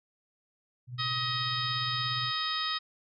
sine tone with tremolo, 123.6 Hz, B2, 2 cents sharp, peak -34 dBFS, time 0.87-2.32 s, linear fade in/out 50 ms, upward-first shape triangle, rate 17 Hz, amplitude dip 60%
harmonic tone, 630 Hz, D#5, 21 cents sharp, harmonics 2 / 3 / 4 / 5 / 6 / 7 / 8, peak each -34 / -38 / -44 / -39 / -34 / -42 / -37 dBFS, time 0.98-2.79 s, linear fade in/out 20 ms
effects none

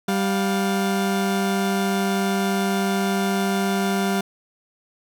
30% pulse tone pair together, 195.6 / 702.9 Hz, G3 / F5, -4 / +11 cents, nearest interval octave + minor seventh, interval 2215 cents, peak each -18 / -24 dBFS, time 0.08-4.21 s, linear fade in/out 5 ms, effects none

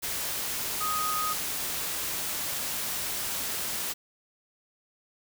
sine tone in noise, 1249 Hz, D#6, 6 cents sharp, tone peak -28 dBFS, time 0.8-1.34 s, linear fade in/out 20 ms, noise white, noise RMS -32 dBFS, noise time 0.02-3.94 s, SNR +1 dB, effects none

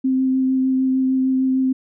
sine tone with vibrato, 261.6 Hz, C4, in tune, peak -15 dBFS, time 0.04-1.73 s, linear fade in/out 10 ms, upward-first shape triangle, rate 6.6 Hz, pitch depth 13 cents each way, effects none

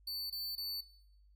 45% pulse tone bursts, 4500 Hz, C#8, 25 cents sharp, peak -37 dBFS, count 3, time 0.07-0.808 s, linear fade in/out 5 ms, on 230 ms, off 24 ms, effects noise-tail reverb RT60 0.8 s tail -19 dB re dry + added 50 Hz sine -61 dBFS peak until 1.35 s

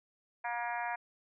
harmonic tone, 237.9 Hz, A#3, 35 cents sharp, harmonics 3 / 4 / 5 / 6 / 7 / 8 / 9 / 10, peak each -38 / -38 / -50 / -46 / -41 / -46 / -47 / -48 dBFS, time 0.44-0.96 s, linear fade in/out 10 ms, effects none

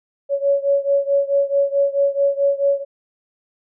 sine beating tone pair, 558 / 562.6 Hz, C#5 / C#5, +11 / +26 cents, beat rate 4.6 Hz, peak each -17 / -19 dBFS, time 0.29-2.85 s, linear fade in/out 50 ms, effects none

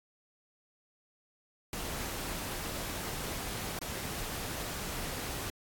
pink noise with dropouts, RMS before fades -38 dBFS, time 1.73-5.5 s, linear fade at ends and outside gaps 1 ms, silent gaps 3.789-3.815 s, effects AAC 64 kbps

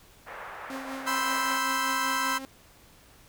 white band-pass noise, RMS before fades -41 dBFS, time 0.26-1.59 s, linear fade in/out 20 ms, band 490 to 1800 Hz, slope 24 dB/octave
sawtooth tone with tremolo, 267.3 Hz, C4, 37 cents sharp, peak -30 dBFS, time 0.7-2.45 s, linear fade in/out 0 ms, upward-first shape triangle, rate 5.2 Hz, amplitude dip 55%
35% pulse chord, C major seventh, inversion third, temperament equal with one note detuned, 987.8 / 1046.5 / 1313.9 / 1568 Hz, B5 / C6 / E6 / G6, 0 / 0 / -6 / 0 cents, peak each -30 dBFS, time 1.06-2.39 s, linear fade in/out 20 ms
effects pink hiss -56 dBFS RMS until 3.28 s

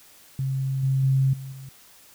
sine tone with level steps, 133.9 Hz, C3, 40 cents sharp, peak -23 / -19 / -17 / -33 / -37 dBFS, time 0.39-1.69 s, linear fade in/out 2 ms, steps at 0.83 / 1.03 / 1.33 / 1.52 s, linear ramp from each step 5 ms, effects white hiss -52 dBFS RMS until 2.14 s

